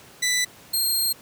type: tone pair in turn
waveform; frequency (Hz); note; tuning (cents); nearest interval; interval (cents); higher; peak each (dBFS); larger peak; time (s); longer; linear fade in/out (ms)
15% pulse; 1986 / 4208; B6 / C8; +9 / +9; octave + minor second; 1300; second; -14; neither; 0.22-0.45 / 0.73-1.13; second; 10
effects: pink hiss -48 dBFS RMS until 1.21 s + high-pass 100 Hz 12 dB/octave